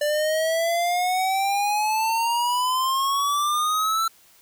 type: exponential sweep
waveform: square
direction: up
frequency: 587.3 to 1342 Hz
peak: -21 dBFS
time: 0.01-4.08 s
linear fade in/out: 5 ms
effects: white hiss -55 dBFS RMS until 4.41 s